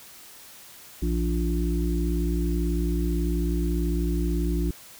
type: harmonic tone with a mistuned harmonic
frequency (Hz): 58.27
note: A#1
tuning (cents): 0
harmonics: 1 / 3 / 5 / 6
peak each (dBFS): -24 / -29 / -31 / -32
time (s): 1.02-4.71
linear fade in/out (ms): 5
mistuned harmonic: 3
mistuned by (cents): -42
effects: white hiss -47 dBFS RMS until 4.99 s